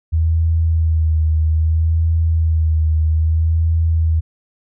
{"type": "tone with vibrato", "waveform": "sine", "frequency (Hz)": 80.2, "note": "E2", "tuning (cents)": -47, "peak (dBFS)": -12, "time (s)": [0.12, 4.21], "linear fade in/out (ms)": 20, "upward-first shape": "sine", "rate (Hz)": 0.62, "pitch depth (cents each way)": 34, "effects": []}